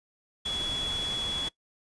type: tone in noise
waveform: sine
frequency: 3378 Hz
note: G#7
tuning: 29 cents sharp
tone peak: -29 dBFS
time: 0.45-1.49 s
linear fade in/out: 10 ms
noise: pink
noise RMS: -38 dBFS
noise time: 0.45-1.49 s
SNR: +6 dB
effects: noise-tail reverb RT60 0.1 s tail -20 dB re dry + resampled to 22050 Hz